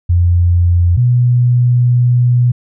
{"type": "tone pair in turn", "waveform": "sine", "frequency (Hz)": [87.31, 122.64], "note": ["F2", "B2"], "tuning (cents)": [0, -12], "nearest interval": "tritone", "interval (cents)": 588, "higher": "second", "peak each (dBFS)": -7, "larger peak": "neither", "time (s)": [[0.09, 0.97], [0.97, 2.52]], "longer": "second", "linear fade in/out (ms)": 10, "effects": []}